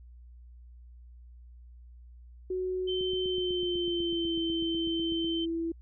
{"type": "tone with pitch glide", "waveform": "sine", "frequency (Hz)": [370, 331.5], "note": ["F#4", "E4"], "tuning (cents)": [0, 10], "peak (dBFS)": -29, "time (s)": [2.5, 5.72], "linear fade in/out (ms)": 5, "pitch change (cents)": -190, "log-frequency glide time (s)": [3.24, 4.38]}
{"type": "tone", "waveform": "sine", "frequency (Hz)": 3092, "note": "G7", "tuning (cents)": -24, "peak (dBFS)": -33, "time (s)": [2.87, 5.46], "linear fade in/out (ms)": 20}
{"type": "click train", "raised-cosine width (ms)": 3, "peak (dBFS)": -32, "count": 19, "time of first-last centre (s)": [3.01, 5.246], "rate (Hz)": 8.05}
{"effects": ["added 60 Hz sine -48 dBFS peak until 5.81 s"]}